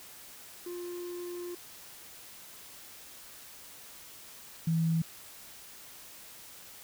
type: tone pair in turn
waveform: triangle / sine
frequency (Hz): 352.3 / 163.6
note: F4 / E3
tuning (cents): +15 / -13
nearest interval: octave + minor second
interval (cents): 1328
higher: first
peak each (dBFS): -35 / -25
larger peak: second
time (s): 0.66-1.55 / 4.67-5.02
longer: first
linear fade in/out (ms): 5
effects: white hiss -50 dBFS RMS until 6.83 s